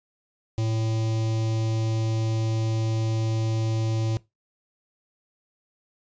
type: tone with notch filter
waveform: square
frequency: 111.4 Hz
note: A2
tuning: 22 cents sharp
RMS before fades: -25 dBFS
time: 0.58-4.17 s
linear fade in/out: 0 ms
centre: 1500 Hz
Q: 0.66
effects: noise-tail reverb RT60 0.2 s tail -20 dB re dry + resampled to 16000 Hz